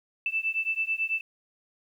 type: beating tone pair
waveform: sine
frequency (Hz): 2642 / 2651.1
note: E7 / E7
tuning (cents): +3 / +9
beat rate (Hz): 9.1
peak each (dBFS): -29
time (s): 0.26-1.21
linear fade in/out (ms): 2
effects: 10-bit